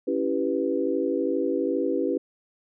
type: chord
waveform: sine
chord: C# half-diminished seventh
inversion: none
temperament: equal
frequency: 277.2 / 329.6 / 392 / 493.9 Hz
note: C#4 / E4 / G4 / B4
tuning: 0 / 0 / 0 / 0 cents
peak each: -28 dBFS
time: 0.07-2.18 s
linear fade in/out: 10 ms
effects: none